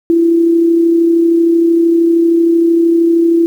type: tone with amplitude modulation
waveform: sine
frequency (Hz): 335.3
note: E4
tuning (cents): +30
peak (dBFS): -5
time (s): 0.1-3.46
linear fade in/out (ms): 0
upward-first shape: sine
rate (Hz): 33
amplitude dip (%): 35
effects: 7-bit